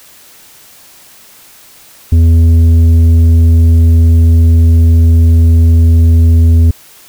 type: tone with tanh clipping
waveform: sine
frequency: 82.6 Hz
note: E2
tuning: 4 cents sharp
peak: -4 dBFS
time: 2.12-6.71 s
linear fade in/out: 5 ms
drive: 7 dB
effects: white hiss -39 dBFS RMS until 7.08 s